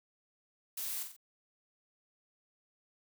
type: noise with echo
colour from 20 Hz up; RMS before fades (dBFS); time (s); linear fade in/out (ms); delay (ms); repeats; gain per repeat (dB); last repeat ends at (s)
blue; -39; 0.77-1.03; 5; 45; 3; -6; 1.165
effects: none